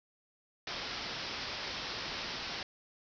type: low-pass noise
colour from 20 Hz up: white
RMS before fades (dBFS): -40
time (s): 0.67-2.63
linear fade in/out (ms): 2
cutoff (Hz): 5500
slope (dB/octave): 96
effects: none